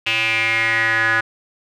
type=tone with band-pass filter sweep; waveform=square; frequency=112.6 Hz; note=A2; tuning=40 cents sharp; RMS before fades=-18 dBFS; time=0.06-1.21 s; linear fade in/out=10 ms; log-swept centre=2700 to 1600 Hz; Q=6.5; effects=none